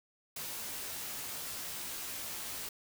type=noise with comb filter; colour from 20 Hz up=white; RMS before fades=-41 dBFS; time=0.36-2.69 s; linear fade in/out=5 ms; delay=16 ms; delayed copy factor=-0.65; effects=none

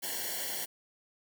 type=noise with comb filter; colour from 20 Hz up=white; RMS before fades=-36 dBFS; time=0.02-0.66 s; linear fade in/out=20 ms; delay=0.8 ms; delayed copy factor=-1; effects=none

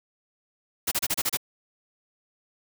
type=noise bursts; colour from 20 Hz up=white; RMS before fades=-25 dBFS; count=7; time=0.87-1.372 s; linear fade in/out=10 ms; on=46 ms; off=30 ms; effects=none

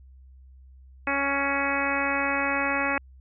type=harmonic tone with a mistuned harmonic; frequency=278.4 Hz; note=C#4; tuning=8 cents sharp; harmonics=1 / 2 / 3 / 4 / 5 / 6 / 7 / 8 / 9; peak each=-32 / -32 / -32 / -32 / -32 / -32 / -32 / -32 / -32 dBFS; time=1.07-2.98 s; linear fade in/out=2 ms; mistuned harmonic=9; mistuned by=+28 cents; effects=added 65 Hz sine -47 dBFS peak until 3.2 s

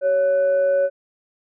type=tone with frequency modulation; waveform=sine; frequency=557 Hz; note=C#5; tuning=8 cents sharp; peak=-15 dBFS; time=0.01-0.9 s; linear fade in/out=50 ms; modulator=942 Hz; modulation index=0.25; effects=none

